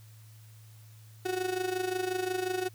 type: tone with amplitude modulation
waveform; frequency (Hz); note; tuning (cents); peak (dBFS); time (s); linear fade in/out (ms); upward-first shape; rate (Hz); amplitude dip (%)
35% pulse; 369.2; F#4; -4; -25; 1.25-2.69; 10; sine; 25.6; 70
effects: added 109 Hz sine -50 dBFS peak until 2.74 s + white hiss -61 dBFS RMS until 2.74 s